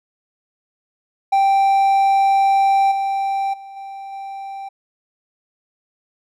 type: tone with level steps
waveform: triangle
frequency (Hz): 784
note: G5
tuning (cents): 0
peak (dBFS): -10 / -16 / -32 / -28 / -26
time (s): 1.32-4.69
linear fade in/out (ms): 10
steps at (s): 2.91 / 3.53 / 3.76 / 4.12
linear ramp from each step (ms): 10
effects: none